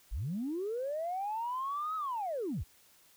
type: linear two-way sweep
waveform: sine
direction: up then down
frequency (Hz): 34.65 to 1294 to 34.65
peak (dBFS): -32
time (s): 0.11-2.64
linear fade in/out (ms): 20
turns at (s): 1.96
effects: tanh soft clip ceiling -28 dBFS + white hiss -63 dBFS RMS until 3.16 s